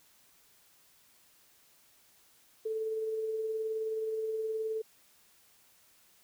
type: tone with tremolo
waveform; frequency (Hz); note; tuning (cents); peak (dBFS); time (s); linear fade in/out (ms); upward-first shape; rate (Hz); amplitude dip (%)
sine; 440; A4; 0; -30; 2.65-4.82; 10; sine; 19; 30
effects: white hiss -64 dBFS RMS until 6.23 s